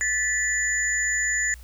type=tone cluster; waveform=sine; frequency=1751 / 1965 / 6990 Hz; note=A6 / B6 / A8; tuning=-9 / -9 / -12 cents; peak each=-26 dBFS; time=0.01-1.54 s; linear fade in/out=0 ms; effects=added 60 Hz sine -41 dBFS peak until 1.63 s + white hiss -54 dBFS RMS until 1.63 s

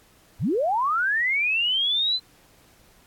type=linear sweep; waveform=sine; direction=up; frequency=62 to 4098 Hz; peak=-20 dBFS; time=0.39-2.2 s; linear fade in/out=50 ms; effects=pink hiss -57 dBFS RMS until 3.06 s + AAC 64 kbps

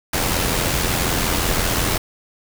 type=noise with amplitude modulation; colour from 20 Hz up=pink; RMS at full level=-18 dBFS; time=0.13-1.98 s; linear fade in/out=5 ms; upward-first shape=sine; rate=85.5 Hz; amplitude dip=45%; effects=none

